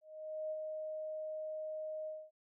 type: tone with ADSR envelope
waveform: sine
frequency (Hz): 622.3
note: D#5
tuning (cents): 0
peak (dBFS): -36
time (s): 0.01-2.31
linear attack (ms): 500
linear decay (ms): 45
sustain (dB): -3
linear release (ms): 240
effects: none

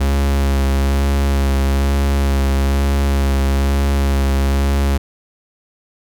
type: tone with vibrato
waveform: 45% pulse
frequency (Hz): 68.9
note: C#2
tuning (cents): -10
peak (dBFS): -13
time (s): 0-4.98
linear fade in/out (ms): 10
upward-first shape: sine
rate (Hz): 1.1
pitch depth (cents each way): 19
effects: none

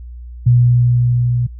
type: tone with level ramp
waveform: sine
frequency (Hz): 121.8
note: B2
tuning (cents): -24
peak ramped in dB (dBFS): -6 to -13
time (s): 0.46-1.47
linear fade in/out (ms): 10
effects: added 60 Hz sine -29 dBFS peak until 1.59 s

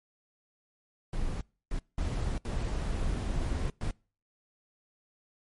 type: noise bursts at uneven times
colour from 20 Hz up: brown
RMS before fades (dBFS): -31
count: 5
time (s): 1.13-1.41 / 1.71-1.79 / 1.98-2.38 / 2.45-3.7 / 3.81-3.91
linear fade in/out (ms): 2
effects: noise-tail reverb RT60 0.4 s tail -26 dB re dry + MP3 48 kbps

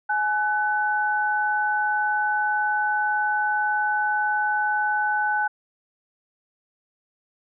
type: tone pair together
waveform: sine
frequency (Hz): 841.8 / 1500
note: G#5 / F#6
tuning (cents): +23 / +23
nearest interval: minor seventh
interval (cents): 1000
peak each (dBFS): -23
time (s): 0.09-5.48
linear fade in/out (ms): 10
effects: none

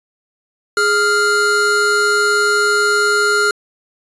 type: tone pair together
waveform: square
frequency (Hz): 415.3 / 1396.9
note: G#4 / F6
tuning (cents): 0 / 0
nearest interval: octave + major sixth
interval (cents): 2100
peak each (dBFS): -18 / -14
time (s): 0.77-3.51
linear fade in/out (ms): 2
effects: resampled to 22050 Hz

